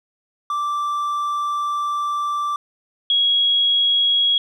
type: tone pair in turn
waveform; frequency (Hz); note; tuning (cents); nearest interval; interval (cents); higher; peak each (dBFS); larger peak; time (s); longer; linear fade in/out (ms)
triangle / sine; 1172 / 3315; D6 / G#7; -4 / -4; octave + tritone; 1800; second; -18 / -14; second; 0.5-2.56 / 3.1-4.38; first; 2
effects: none